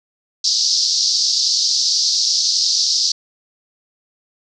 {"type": "band-pass noise", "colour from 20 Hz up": "pink", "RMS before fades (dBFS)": -17, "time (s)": [0.44, 3.12], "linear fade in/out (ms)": 5, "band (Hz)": [4400, 5700], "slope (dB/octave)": 48, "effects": []}